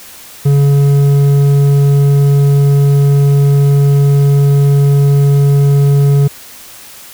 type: tone with hard clipping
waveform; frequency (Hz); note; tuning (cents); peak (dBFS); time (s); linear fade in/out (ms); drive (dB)
sine; 141; C#3; +30; -7; 0.45-6.28; 10; 6
effects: white hiss -34 dBFS RMS until 7.13 s